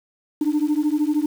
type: beating tone pair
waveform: sine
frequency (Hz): 293.7 / 306.7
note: D4 / D#4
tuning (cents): 0 / -25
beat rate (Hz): 13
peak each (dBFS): -19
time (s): 0.41-1.26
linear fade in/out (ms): 5
effects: tanh soft clip ceiling -14 dBFS + 7-bit